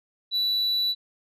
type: tone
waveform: sine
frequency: 3951 Hz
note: B7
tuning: in tune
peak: -19 dBFS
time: 0.31-0.95 s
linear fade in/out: 50 ms
effects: tanh soft clip ceiling -21 dBFS